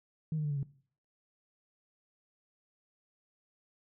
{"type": "tone with pitch steps", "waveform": "sine", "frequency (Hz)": [156.9, 152.17, 147.58, 143.13, 138.82], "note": ["D#3", "D#3", "D3", "D3", "C#3"], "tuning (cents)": [15, -38, 9, -44, 3], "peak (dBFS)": -29, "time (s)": [0.32, 0.63], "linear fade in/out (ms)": 2, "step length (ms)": 62, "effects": ["noise-tail reverb RT60 0.5 s tail -19 dB re dry", "tanh soft clip ceiling -26 dBFS"]}